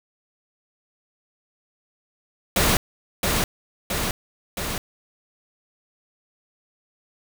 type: noise with echo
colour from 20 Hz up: pink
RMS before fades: -19 dBFS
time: 2.56-2.77 s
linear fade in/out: 2 ms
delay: 670 ms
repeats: 3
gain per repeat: -3 dB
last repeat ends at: 4.78 s
effects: none